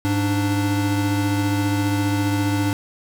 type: tone pair together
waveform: square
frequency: 102.85 / 293.7 Hz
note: G#2 / D4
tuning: -16 / 0 cents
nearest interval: octave + tritone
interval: 1816 cents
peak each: -22 / -22 dBFS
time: 0.05-2.73 s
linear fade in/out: 0 ms
effects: none